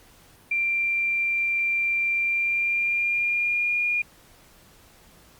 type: tone with pitch glide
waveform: sine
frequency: 2367 to 2425 Hz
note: D7 to D#7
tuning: +13 to -45 cents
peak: -21 dBFS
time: 0.51-4.02 s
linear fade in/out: 5 ms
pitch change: +42 cents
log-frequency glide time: 2.14-3.79 s
effects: pink hiss -54 dBFS RMS until 5.39 s + Opus 48 kbps